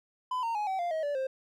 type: tone with pitch steps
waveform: triangle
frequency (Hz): 1008 / 919 / 837.9 / 763.9 / 696.5 / 635 / 578.9 / 527.8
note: B5 / A#5 / G#5 / G5 / F5 / D#5 / D5 / C5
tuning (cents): +35 / -25 / +15 / -45 / -5 / +35 / -25 / +15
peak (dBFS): -27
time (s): 0.31-1.27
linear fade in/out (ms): 5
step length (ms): 120
effects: none